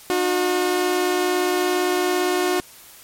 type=tone pair together; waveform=sawtooth; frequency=304.2 / 361.8 Hz; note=D#4 / F#4; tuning=-39 / -39 cents; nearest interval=minor third; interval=300 cents; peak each=-22 / -15 dBFS; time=0.1-2.6 s; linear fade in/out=0 ms; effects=white hiss -45 dBFS RMS until 3.03 s + MP3 64 kbps